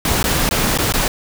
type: noise with dropouts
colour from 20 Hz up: pink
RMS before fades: -17 dBFS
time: 0.05-1.08 s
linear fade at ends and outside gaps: 2 ms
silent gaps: 0.229-0.24 / 0.491-0.51 / 0.776-0.786 / 0.924-0.938 s
effects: none